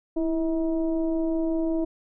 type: tone with frequency modulation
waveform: sine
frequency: 327.7 Hz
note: E4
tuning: 10 cents flat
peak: -22 dBFS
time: 0.16-1.85 s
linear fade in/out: 10 ms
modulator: 315 Hz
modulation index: 0.74
effects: none